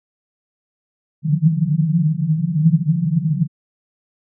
pink band-pass noise, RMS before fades -17 dBFS, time 1.22-3.48 s, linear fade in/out 50 ms, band 150 to 170 Hz, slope 96 dB/octave, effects none

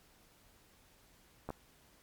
clicks, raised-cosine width 1 ms, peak -25 dBFS, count 2, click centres 1.49 / 1.504 s, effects pink hiss -65 dBFS RMS until 2.02 s + MP3 96 kbps

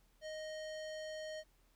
square tone with low-pass filter, 622.3 Hz, D#5, in tune, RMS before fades -45 dBFS, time 0.21-1.44 s, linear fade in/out 50 ms, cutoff 5700 Hz, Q 1.2, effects added 40 Hz sine -70 dBFS peak until 1.75 s + pink hiss -74 dBFS RMS until 1.75 s

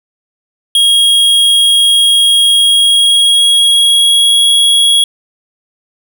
square tone with pitch glide, 3279 to 3323 Hz, G#7 to G#7, -23 to 0 cents, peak -6 dBFS, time 0.75-5.04 s, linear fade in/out 2 ms, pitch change +23 cents, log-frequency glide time 2.51-4.5 s, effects none

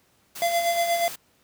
white noise, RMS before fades -37 dBFS, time 0.35-1.16 s, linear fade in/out 10 ms
square tone with tremolo, 685 Hz, F5, 34 cents flat, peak -20 dBFS, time 0.42-1.08 s, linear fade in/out 0 ms, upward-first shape sine, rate 8.4 Hz, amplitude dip 50%
effects pink hiss -63 dBFS RMS until 1.43 s + high-pass 80 Hz 12 dB/octave

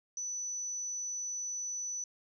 sine tone, 5970 Hz, F#8, 15 cents sharp, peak -35 dBFS, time 0.17-2.04 s, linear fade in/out 2 ms, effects none

